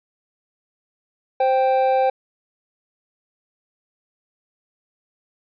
triangle tone pair together, 523.3 / 784 Hz, C5 / G5, 0 / 0 cents, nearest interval perfect fifth, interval 700 cents, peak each -16 dBFS, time 1.4-2.1 s, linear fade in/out 5 ms, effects resampled to 11025 Hz

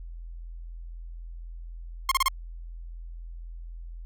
sawtooth tone bursts, 1069 Hz, C6, 37 cents sharp, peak -16 dBFS, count 4, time 2.09-2.283 s, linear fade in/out 2 ms, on 25 ms, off 31 ms, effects added 42 Hz sine -37 dBFS peak until 4.05 s

